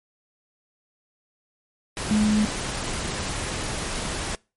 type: tone in noise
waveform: sine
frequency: 212.2 Hz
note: G#3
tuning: 38 cents sharp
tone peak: -17 dBFS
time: 2.11-2.45 s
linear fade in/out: 0 ms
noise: pink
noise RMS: -29 dBFS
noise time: 1.97-4.35 s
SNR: +9 dB
effects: noise-tail reverb RT60 0.3 s tail -25 dB re dry + MP3 48 kbps